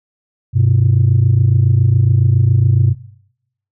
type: tone pair together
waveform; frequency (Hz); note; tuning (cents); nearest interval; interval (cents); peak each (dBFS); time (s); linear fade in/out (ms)
sine; 99.1 / 126.31; G2 / B2; +19 / +39; major third; 420; -10; 0.53-2.95; 50
effects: noise-tail reverb RT60 0.8 s tail -22 dB re dry + tanh soft clip ceiling -4 dBFS